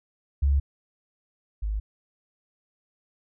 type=tone pair in turn; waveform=sine; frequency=69.9 / 52.17 Hz; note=C#2 / G#1; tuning=+15 / +9 cents; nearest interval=perfect fourth; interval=506 cents; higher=first; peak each=-18 / -25 dBFS; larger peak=first; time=0.42-0.6 / 1.62-1.8 s; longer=neither; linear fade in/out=10 ms; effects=none